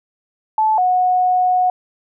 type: tone pair in turn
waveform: sine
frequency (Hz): 870 / 731.6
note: A5 / F#5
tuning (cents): -20 / -20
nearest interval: minor third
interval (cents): 300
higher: first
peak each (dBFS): -12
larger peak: neither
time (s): 0.58-0.78 / 0.78-1.7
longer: second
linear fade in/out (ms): 2
effects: none

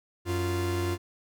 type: tone pair together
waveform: 45% pulse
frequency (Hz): 92.1 / 347.7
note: F#2 / F4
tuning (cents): -7 / -8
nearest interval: octave + major seventh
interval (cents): 2299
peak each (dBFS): -29 / -30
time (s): 0.25-0.98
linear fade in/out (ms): 50
effects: none

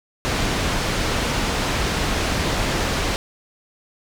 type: low-pass noise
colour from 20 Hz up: pink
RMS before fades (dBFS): -22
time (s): 0.25-3.16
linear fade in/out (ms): 0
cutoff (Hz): 6000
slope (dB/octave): 12
effects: none

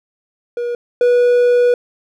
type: tone pair in turn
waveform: triangle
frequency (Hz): 479.5 / 487.6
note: A#4 / B4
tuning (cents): +49 / -22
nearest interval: unison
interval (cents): 29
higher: second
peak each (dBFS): -16 / -7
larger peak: second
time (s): 0.57-0.75 / 1.01-1.74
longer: second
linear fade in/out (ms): 2
effects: none

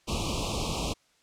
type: band-stop noise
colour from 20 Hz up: pink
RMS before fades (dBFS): -30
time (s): 0.07-0.94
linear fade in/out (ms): 20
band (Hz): 1200 to 2400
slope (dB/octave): 96
effects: white hiss -66 dBFS RMS until 1.22 s + low-pass 7000 Hz 12 dB/octave

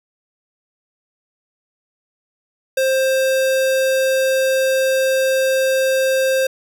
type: tone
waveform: square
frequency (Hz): 528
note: C5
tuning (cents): +16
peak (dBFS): -15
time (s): 2.77-6.47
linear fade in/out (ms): 5
effects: none

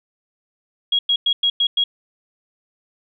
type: tone bursts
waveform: sine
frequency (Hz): 3300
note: G#7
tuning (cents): -12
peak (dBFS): -14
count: 6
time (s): 0.92-1.84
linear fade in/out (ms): 5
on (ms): 70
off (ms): 100
effects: none

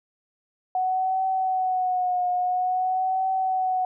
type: tone with vibrato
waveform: sine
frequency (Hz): 740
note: F#5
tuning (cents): 0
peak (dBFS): -21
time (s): 0.75-3.85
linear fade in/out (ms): 2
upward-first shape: triangle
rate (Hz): 0.49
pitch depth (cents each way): 50
effects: none

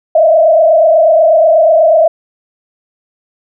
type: tone with frequency modulation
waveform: sine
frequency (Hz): 645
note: E5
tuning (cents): -38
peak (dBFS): -4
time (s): 0.15-2.08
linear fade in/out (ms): 5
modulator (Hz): 28.2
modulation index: 1.3
effects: none

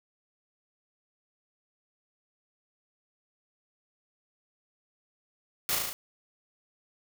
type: noise with echo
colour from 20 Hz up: white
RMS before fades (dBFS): -29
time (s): 5.69-5.75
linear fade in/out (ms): 0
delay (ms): 36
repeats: 5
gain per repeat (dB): -2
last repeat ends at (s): 5.93
effects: none

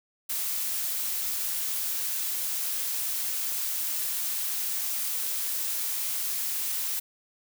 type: noise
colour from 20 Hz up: blue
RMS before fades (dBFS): -30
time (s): 0.29-7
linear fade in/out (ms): 10
effects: none

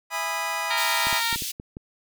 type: chord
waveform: 25% pulse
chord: E major seventh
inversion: none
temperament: just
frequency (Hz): 659.3 / 824.1 / 988.9 / 1236.1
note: E5 / G#5 / B5 / D#6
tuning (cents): 0 / -14 / +2 / -12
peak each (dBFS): -31 / -29 / -26 / -29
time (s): 0.1-1.22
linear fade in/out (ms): 50
type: harmonic tone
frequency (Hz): 462.4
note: A#4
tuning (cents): -14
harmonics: 2 / 3 / 4 / 5 / 6 / 7 / 8 / 9 / 10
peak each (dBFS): -30 / -33 / -30 / -32 / -37 / -35 / -32 / -35 / -36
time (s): 0.7-1.36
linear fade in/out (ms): 10
type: high-pass noise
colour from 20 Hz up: pink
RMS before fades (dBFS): -31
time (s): 0.77-1.52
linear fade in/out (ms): 10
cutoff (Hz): 3000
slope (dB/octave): 24
type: clicks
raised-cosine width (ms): 3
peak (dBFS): -23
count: 7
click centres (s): 1.07 / 1.128 / 1.328 / 1.36 / 1.422 / 1.599 / 1.769
effects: none

